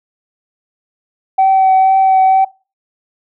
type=tone with vibrato; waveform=sine; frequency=764 Hz; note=G5; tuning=45 cents flat; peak=-5 dBFS; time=1.38-2.45 s; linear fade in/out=10 ms; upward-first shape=triangle; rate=2.1 Hz; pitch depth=15 cents each way; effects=noise-tail reverb RT60 0.3 s tail -21 dB re dry + tanh soft clip ceiling -4 dBFS